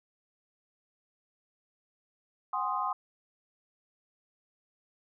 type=chord; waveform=sine; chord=Ab dominant seventh; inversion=third; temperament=equal with one note detuned; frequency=740 / 812.6 / 1046.5 / 1244.5 Hz; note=Gb5 / Ab5 / C6 / Eb6; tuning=0 / -38 / 0 / 0 cents; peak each=-37 / -36 / -32 / -34 dBFS; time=2.53-2.93 s; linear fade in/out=5 ms; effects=none